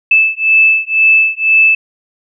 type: beating tone pair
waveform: sine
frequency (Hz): 2625 / 2627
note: E7 / E7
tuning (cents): -8 / -7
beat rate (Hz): 2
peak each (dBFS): -10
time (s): 0.11-1.75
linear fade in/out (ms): 5
effects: none